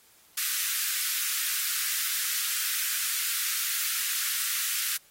white high-pass noise, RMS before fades -29 dBFS, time 0.37-4.97 s, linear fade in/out 5 ms, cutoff 1300 Hz, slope 48 dB/octave, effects white hiss -59 dBFS RMS until 5.1 s + AAC 48 kbps

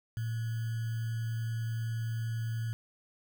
sine tone with sample-and-hold, 113.8 Hz, A#2, 41 cents flat, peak -31 dBFS, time 0.17-2.73 s, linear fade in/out 0 ms, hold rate 1575 Hz, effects none

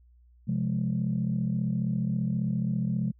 sine chord, F minor, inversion second, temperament just, 130.96 / 174.61 / 209.5 Hz, C3 / F3 / Ab3, +2 / 0 / +15 cents, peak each -29 dBFS, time 0.47-3.12 s, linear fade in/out 20 ms, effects tanh soft clip ceiling -18 dBFS + added 60 Hz sine -55 dBFS peak until 3.19 s

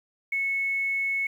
sine tone with quantisation, 2200 Hz, C#7, 14 cents flat, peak -24 dBFS, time 0.32-1.27 s, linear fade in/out 5 ms, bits 9, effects none

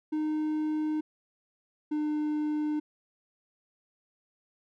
triangle tone pair in turn, 307.6 / 301.8 Hz, D#4 / D4, -20 / +47 cents, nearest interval unison, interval 33 cents, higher first, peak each -25 dBFS, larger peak neither, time 0.12-1.01 / 1.91-2.8 s, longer neither, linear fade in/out 10 ms, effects none

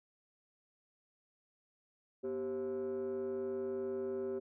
sine tone with frequency modulation, 388.9 Hz, G4, 14 cents flat, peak -33 dBFS, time 2.23-4.4 s, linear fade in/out 20 ms, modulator 145 Hz, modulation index 0.68, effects tanh soft clip ceiling -34 dBFS

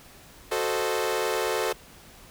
sawtooth chord, F# diminished seventh, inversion none, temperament equal, 370 / 440 / 523.3 / 622.3 Hz, F#4 / A4 / C5 / Eb5, 0 / 0 / 0 / 0 cents, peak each -27 / -24 / -27 / -30 dBFS, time 0.51-1.73 s, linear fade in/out 10 ms, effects pink hiss -50 dBFS RMS until 2.3 s

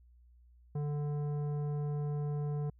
triangle tone with tanh clipping, 146.83 Hz, D3, in tune, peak -34 dBFS, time 0.75-2.7 s, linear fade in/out 5 ms, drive 16 dB, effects added 60 Hz sine -58 dBFS peak until 2.79 s

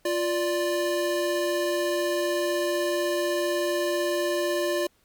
square tone pair together, 349.2 / 587.3 Hz, F4 / D5, 0 / 0 cents, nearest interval major sixth, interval 900 cents, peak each -27 dBFS, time 0.05-4.87 s, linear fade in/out 5 ms, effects pink hiss -65 dBFS RMS until 5.04 s + MP3 96 kbps

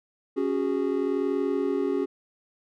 triangle chord, C# suspended fourth, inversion none, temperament equal with one note detuned, 277.2 / 370 / 410.8 Hz, C#4 / F#4 / G#4, 0 / 0 / -19 cents, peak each -26 dBFS, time 0.36-2.06 s, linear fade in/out 20 ms, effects none

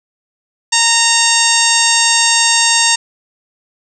harmonic tone, 923 Hz, A#5, 17 cents flat, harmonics 1 / 2 / 3 / 4 / 5 / 6 / 7 / 8 / 9, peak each -18 / -18 / -18 / -18 / -18 / -18 / -18 / -18 / -18 dBFS, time 0.72-2.96 s, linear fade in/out 10 ms, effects none

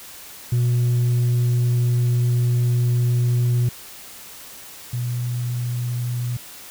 sine tone pair in turn, 121.6 / 121.6 Hz, B2 / B2, -26 / -26 cents, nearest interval unison, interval 0 cents, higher neither, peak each -13 / -21 dBFS, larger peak first, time 0.52-3.69 / 4.93-6.37 s, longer first, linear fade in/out 5 ms, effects tanh soft clip ceiling -15 dBFS + white hiss -40 dBFS RMS until 6.7 s

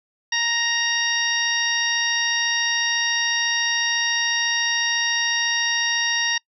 harmonic tone, 934 Hz, A#5, 3 cents sharp, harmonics 1 / 2 / 3 / 4 / 5 / 6, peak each -32 / -23 / -27 / -27 / -33 / -26 dBFS, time 0.32-6.38 s, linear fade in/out 5 ms, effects noise-tail reverb RT60 0.1 s tail -26 dB re dry

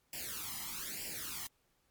white noise with flanger, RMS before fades -42 dBFS, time 0.13-1.47 s, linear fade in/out 2 ms, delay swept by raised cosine 0.39 to 1 ms, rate 1.1 Hz, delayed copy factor +0.85, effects pink hiss -75 dBFS RMS until 1.9 s + MP3 96 kbps

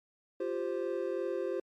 triangle chord, F suspended second, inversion none, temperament equal, 349.2 / 392 / 523.3 Hz, F4 / G4 / C5, 0 / 0 / 0 cents, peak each -34 dBFS, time 0.4-1.6 s, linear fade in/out 5 ms, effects MP3 64 kbps

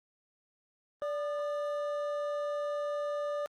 triangle tone pair together, 583.3 / 1212 Hz, D5 / D#6, -12 / -46 cents, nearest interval octave + minor second, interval 1266 cents, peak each -30 / -39 dBFS, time 1.02-3.46 s, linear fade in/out 0 ms, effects Opus 24 kbps

